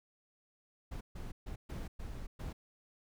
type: noise bursts at uneven times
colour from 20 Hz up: brown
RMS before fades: -42 dBFS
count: 6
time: 0.91-1.01 / 1.15-1.32 / 1.46-1.56 / 1.69-1.88 / 1.99-2.27 / 2.39-2.53 s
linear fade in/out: 10 ms
effects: none